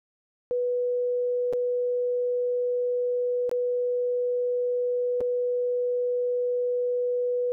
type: tone with dropouts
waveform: sine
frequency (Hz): 491.6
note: B4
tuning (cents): -8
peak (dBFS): -23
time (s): 0.51-7.52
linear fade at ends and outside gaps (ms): 0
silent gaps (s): 1.527-1.534 / 3.494-3.514 / 5.206-5.212
effects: none